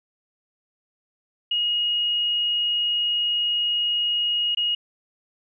sine tone with dropouts, 2880 Hz, F#7, 47 cents flat, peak -20 dBFS, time 1.51-4.75 s, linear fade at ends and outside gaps 5 ms, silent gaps 4.549-4.571 s, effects none

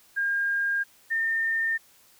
sine tone pair in turn, 1613 / 1812.5 Hz, G6 / A#6, +49 / -49 cents, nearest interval major second, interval 202 cents, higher second, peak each -23 dBFS, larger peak neither, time 0.16-0.84 / 1.1-1.78 s, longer neither, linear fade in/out 20 ms, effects white hiss -58 dBFS RMS until 2.19 s

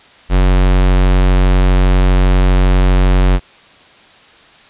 square tone, 46.25 Hz, F#1, in tune, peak -8 dBFS, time 0.29-3.4 s, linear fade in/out 50 ms, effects white hiss -43 dBFS RMS until 4.69 s + resampled to 8000 Hz

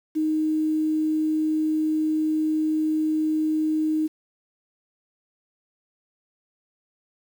sine tone, 311.1 Hz, D#4, in tune, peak -20 dBFS, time 0.15-4.08 s, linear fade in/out 20 ms, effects 8-bit

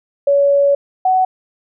sine tone pair in turn, 564 / 747.4 Hz, C#5 / F#5, +30 / +17 cents, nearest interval perfect fourth, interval 487 cents, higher second, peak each -9 / -10 dBFS, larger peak first, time 0.27-0.75 / 1.05-1.25 s, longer first, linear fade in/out 5 ms, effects none

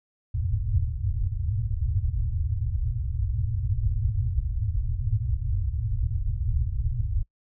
white low-pass noise, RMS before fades -26 dBFS, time 0.34-7.23 s, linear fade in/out 10 ms, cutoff 120 Hz, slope 96 dB/octave, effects noise-tail reverb RT60 0.1 s tail -24 dB re dry

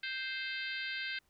harmonic tone with a mistuned harmonic, 523.3 Hz, C5, in tune, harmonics 3 / 4 / 5 / 6 / 7 / 8 / 9, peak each -40 / -42 / -44 / -46 / -47 / -48 / -49 dBFS, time 0.03-1.19 s, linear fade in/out 5 ms, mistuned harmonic 8, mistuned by -24 cents, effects pink hiss -74 dBFS RMS until 1.29 s

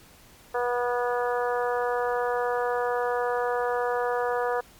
harmonic tone, 243.7 Hz, B3, 23 cents flat, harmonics 2 / 3 / 4 / 5 / 6 / 7, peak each -26 / -30 / -32 / -34 / -36 / -37 dBFS, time 0.54-4.61 s, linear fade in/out 10 ms, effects pink hiss -53 dBFS RMS until 4.79 s + MP3 96 kbps

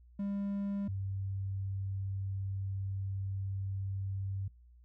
triangle / sine tone pair in turn, 200 / 97.21 Hz, G3 / G2, +35 / -14 cents, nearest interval octave, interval 1249 cents, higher first, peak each -31 / -34 dBFS, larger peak first, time 0.19-0.88 / 0.88-4.48 s, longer second, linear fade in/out 5 ms, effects noise-tail reverb RT60 0.2 s tail -22 dB re dry + added 60 Hz sine -56 dBFS peak until 4.84 s

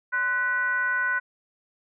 sine tone with frequency modulation, 1490 Hz, F#6, 12 cents sharp, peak -22 dBFS, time 0.12-1.2 s, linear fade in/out 20 ms, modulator 459 Hz, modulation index 0.67, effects none

